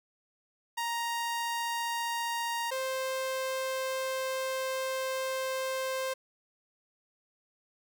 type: tone pair in turn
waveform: sawtooth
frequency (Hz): 935 / 524.8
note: A#5 / C5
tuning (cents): +5 / +5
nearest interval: minor seventh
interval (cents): 1000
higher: first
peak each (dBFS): -27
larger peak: neither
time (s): 0.77-2.71 / 2.71-6.14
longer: second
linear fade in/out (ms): 10
effects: none